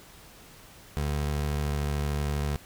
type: tone with pitch glide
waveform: 25% pulse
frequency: 73.42 to 72.87 Hz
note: D2 to D2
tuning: 0 to -13 cents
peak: -23 dBFS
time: 0.97-2.56 s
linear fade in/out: 0 ms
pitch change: -13 cents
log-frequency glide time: 1.6-1.76 s
effects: pink hiss -51 dBFS RMS until 2.65 s